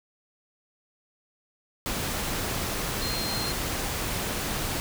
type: tone in noise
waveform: sine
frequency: 4186 Hz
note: C8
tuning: in tune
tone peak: -32 dBFS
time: 3.02-3.52 s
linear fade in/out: 0 ms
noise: pink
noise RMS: -30 dBFS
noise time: 1.86-4.8 s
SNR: -5 dB
effects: none